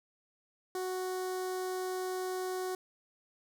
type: tone with notch filter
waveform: sawtooth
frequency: 370 Hz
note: F#4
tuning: in tune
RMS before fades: -36 dBFS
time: 0.75-2.75 s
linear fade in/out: 2 ms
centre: 2600 Hz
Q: 0.93
effects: none